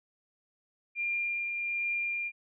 sine tone with tremolo, 2397 Hz, D7, 35 cents sharp, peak -28 dBFS, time 0.95-2.32 s, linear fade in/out 50 ms, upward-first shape triangle, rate 1.3 Hz, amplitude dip 35%, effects none

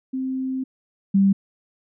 sine tone pair in turn, 261.6 / 195.98 Hz, C4 / G3, 0 / 0 cents, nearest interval perfect fourth, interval 500 cents, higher first, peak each -23 / -13 dBFS, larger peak second, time 0.13-0.64 / 1.14-1.33 s, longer first, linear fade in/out 10 ms, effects none

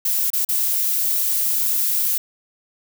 violet noise with dropouts, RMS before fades -20 dBFS, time 0.05-2.18 s, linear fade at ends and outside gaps 5 ms, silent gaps 0.303-0.332 / 0.45-0.488 s, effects none

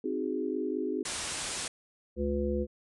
sine chord, Ab dominant seventh, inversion first, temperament equal, 261.6 / 311.1 / 370 / 415.3 Hz, C4 / Eb4 / Gb4 / Ab4, 0 / 0 / 0 / 0 cents, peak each -35 dBFS, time 0.04-1.03 s, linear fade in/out 5 ms
white low-pass noise, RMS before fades -36 dBFS, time 1.05-1.68 s, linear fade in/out 5 ms, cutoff 10000 Hz, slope 96 dB/octave
harmonic tone, 71.2 Hz, C#2, 47 cents sharp, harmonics 1 / 3 / 5 / 7, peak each -33 / -33 / -33 / -33 dBFS, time 2.16-2.67 s, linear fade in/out 50 ms
effects none

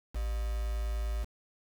sine tone with quantisation, 55 Hz, A1, in tune, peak -30 dBFS, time 0.14-1.25 s, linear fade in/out 20 ms, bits 7, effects none

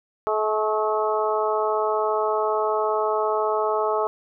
harmonic tone with a mistuned harmonic, 214.7 Hz, A3, 42 cents flat, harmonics 2 / 3 / 4 / 5 / 6, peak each -24 / -26 / -27 / -28 / -29 dBFS, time 0.27-4.07 s, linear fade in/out 0 ms, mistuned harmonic 5, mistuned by +31 cents, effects none

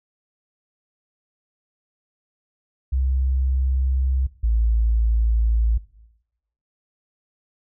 sine tone pair in turn, 65.41 / 56.05 Hz, C2 / A1, 0 / +33 cents, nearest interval minor third, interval 267 cents, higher first, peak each -18 / -16 dBFS, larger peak second, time 2.92-4.27 / 4.43-5.78 s, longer neither, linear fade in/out 10 ms, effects noise-tail reverb RT60 0.9 s tail -18 dB re dry

